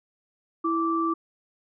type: tone pair together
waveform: sine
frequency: 329.6 / 1167.1 Hz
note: E4 / D6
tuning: 0 / -11 cents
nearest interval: octave + minor seventh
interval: 2189 cents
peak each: -25 dBFS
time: 0.64-1.14 s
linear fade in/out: 10 ms
effects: none